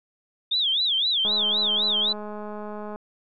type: tone with vibrato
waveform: sine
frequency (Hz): 3520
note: A7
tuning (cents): 0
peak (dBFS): -20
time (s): 0.51-2.13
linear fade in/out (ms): 10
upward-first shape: sine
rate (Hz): 3.9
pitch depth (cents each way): 220
type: click train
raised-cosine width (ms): 1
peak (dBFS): -23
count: 360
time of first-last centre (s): 1.25-2.96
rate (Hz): 210
effects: none